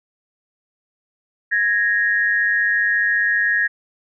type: tone pair together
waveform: sine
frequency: 1659.2 / 1864.7 Hz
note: G#6 / A#6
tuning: -2 / 0 cents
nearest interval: major second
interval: 202 cents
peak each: -18 dBFS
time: 1.51-3.68 s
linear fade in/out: 20 ms
effects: none